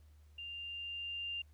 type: tone with level ramp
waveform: sine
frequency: 2794 Hz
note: F7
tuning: in tune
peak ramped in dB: -43 to -37 dBFS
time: 0.38-1.42 s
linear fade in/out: 5 ms
effects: added 75 Hz sine -58 dBFS peak until 1.53 s + pink hiss -75 dBFS RMS until 1.53 s